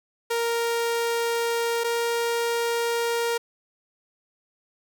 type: tone pair in turn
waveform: sawtooth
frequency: 466.2 / 467.9 Hz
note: A#4 / A#4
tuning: 0 / +6 cents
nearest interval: unison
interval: 6 cents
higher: second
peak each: -19 dBFS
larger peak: neither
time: 0.3-1.84 / 1.84-3.38 s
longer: neither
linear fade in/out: 10 ms
effects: none

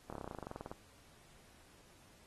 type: slowing click train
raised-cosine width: 1 ms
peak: -30 dBFS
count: 17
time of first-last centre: 0.1-0.715 s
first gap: 26 ms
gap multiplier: 1.05
effects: pink hiss -64 dBFS RMS until 2.26 s + AAC 32 kbps

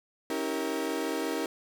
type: chord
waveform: 35% pulse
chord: C# diminished seventh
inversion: none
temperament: equal with one note detuned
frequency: 277.2 / 322.7 / 392 / 466.2 Hz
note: C#4 / E4 / G4 / Bb4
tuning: 0 / -37 / 0 / 0 cents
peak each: -34 / -32 / -35 / -33 dBFS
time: 0.3-1.46 s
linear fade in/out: 2 ms
effects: none

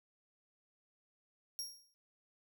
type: tone with exponential decay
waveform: sawtooth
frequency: 5590 Hz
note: F8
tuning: 1 cent sharp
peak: -34 dBFS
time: 1.59-1.94 s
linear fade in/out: 0 ms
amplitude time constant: 74 ms
effects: none

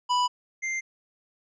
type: tone pair in turn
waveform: square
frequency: 987.8 / 2093 Hz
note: B5 / C7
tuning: 0 / 0 cents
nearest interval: octave + minor second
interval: 1300 cents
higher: second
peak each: -22 / -28 dBFS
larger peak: first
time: 0.09-0.28 / 0.62-0.81 s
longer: neither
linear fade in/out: 20 ms
effects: resampled to 16000 Hz

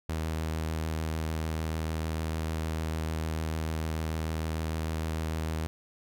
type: tone with vibrato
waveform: sawtooth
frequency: 79.6 Hz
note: D#2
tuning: 40 cents sharp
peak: -26 dBFS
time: 0.09-5.67 s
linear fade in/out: 0 ms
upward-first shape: sine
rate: 6.7 Hz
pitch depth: 13 cents each way
effects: none

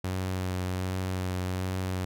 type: tone with vibrato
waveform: sawtooth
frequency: 92.5 Hz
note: F#2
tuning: in tune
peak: -25 dBFS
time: 0.04-2.05 s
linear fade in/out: 5 ms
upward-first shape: sine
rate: 1.3 Hz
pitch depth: 17 cents each way
effects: none

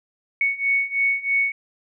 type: beating tone pair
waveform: sine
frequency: 2219 / 2222.1 Hz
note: C#7 / C#7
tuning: +1 / +4 cents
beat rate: 3.1 Hz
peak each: -23 / -21 dBFS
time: 0.41-1.52 s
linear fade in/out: 2 ms
effects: none

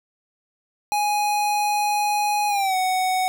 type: tone with pitch glide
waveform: square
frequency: 831 to 744.6 Hz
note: G#5 to F#5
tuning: +1 to +11 cents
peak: -20 dBFS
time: 0.92-3.28 s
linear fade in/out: 0 ms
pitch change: -190 cents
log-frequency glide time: 2.48-2.76 s
effects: none

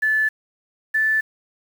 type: tone pair in turn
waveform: sine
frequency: 1740 / 1753.1 Hz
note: A6 / A6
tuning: -20 / -7 cents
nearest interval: unison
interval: 13 cents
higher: second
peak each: -16 dBFS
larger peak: neither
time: 0.02-0.29 / 0.94-1.21 s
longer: neither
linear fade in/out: 10 ms
effects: 7-bit

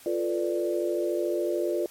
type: chord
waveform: sine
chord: B half-diminished seventh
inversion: second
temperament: equal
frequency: 349.2 / 440 / 493.9 / 587.3 Hz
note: F4 / A4 / B4 / D5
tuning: 0 / 0 / 0 / 0 cents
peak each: -27 / -33 / -33 / -30 dBFS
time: 0.06-1.86 s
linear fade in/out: 2 ms
effects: white hiss -51 dBFS RMS until 1.9 s + MP3 64 kbps

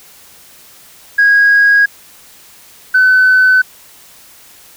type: tone pair in turn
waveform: sine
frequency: 1645 / 1512.9 Hz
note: G#6 / F#6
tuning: -17 / +38 cents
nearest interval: minor second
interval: 145 cents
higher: first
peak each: -4 dBFS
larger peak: neither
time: 1.18-1.86 / 2.94-3.62 s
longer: neither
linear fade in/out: 10 ms
effects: tanh soft clip ceiling -2 dBFS + white hiss -41 dBFS RMS until 4.76 s

